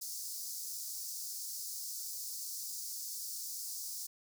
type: high-pass noise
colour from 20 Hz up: pink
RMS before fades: -42 dBFS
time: 0.01-4.07 s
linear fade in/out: 10 ms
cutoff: 4800 Hz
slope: 48 dB/octave
effects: none